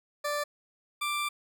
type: tone pair in turn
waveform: 20% pulse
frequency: 587 / 1178.1 Hz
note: D5 / D6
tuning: -1 / +5 cents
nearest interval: octave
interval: 1206 cents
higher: second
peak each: -24 dBFS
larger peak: neither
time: 0.24-0.44 / 1.01-1.29 s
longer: second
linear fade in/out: 10 ms
effects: none